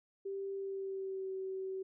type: tone with pitch glide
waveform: sine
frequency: 392 to 380.6 Hz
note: G4 to F#4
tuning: 0 to +49 cents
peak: -37 dBFS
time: 0.25-1.83 s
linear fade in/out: 10 ms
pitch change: -51 cents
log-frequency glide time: 0.55-1.32 s
effects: none